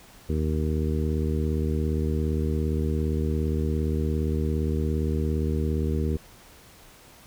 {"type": "harmonic tone", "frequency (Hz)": 77.4, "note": "D#2", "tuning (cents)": -9, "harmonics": [1, 2, 3, 4, 5, 6], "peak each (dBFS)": [-25, -30, -31, -35, -33, -36], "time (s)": [0.29, 6.17], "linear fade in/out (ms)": 5, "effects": ["pink hiss -51 dBFS RMS until 7.26 s"]}